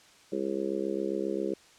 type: harmonic tone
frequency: 67.5 Hz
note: C#2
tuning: 45 cents flat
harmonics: 3 / 4 / 5 / 6 / 7 / 8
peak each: -37 / -42 / -33 / -33 / -38 / -38 dBFS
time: 0.32-1.54 s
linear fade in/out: 5 ms
effects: white hiss -57 dBFS RMS until 1.78 s + low-pass 7000 Hz 12 dB/octave